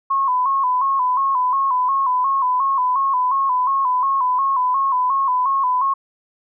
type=tone with vibrato; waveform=sine; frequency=1045 Hz; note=C6; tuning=2 cents flat; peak=-15 dBFS; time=0.1-5.94 s; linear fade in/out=10 ms; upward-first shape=square; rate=2.8 Hz; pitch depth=72 cents each way; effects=none